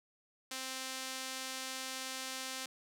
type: tone with band-pass filter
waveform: sawtooth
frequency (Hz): 261.6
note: C4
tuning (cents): 0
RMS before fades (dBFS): -42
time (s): 0.51-2.66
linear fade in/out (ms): 5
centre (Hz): 6200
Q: 0.62
effects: none